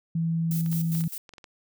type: tone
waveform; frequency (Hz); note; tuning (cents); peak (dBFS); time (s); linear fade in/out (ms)
sine; 164.81; E3; 0; -23; 0.15-1.08; 5
type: noise with tremolo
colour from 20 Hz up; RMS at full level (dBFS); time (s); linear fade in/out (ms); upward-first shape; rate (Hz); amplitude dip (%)
violet; -35; 0.51-1.18; 2; square; 4.9; 70
type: clicks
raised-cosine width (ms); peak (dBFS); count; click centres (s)
0.2; -28; 9; 0.662 / 0.728 / 0.951 / 1.008 / 1.039 / 1.292 / 1.337 / 1.382 / 1.442
effects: none